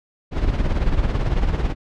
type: noise with tremolo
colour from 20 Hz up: brown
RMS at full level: -17 dBFS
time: 0.31-1.75 s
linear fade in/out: 50 ms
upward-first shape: sine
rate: 18 Hz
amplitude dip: 60%
effects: low-pass 4000 Hz 12 dB/octave